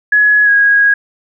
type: tone with pitch glide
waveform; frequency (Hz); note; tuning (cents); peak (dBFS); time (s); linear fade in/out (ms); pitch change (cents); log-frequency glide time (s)
sine; 1687 to 1647.5; G#6 to G#6; +27 to -14; -6; 0.12-0.94; 5; -41; 0.44-0.5
effects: none